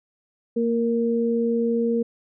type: tone pair together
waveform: sine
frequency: 231.5 / 466.2 Hz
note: A#3 / A#4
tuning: -12 / 0 cents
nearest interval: octave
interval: 1212 cents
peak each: -22 dBFS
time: 0.56-2.03 s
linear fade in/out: 10 ms
effects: none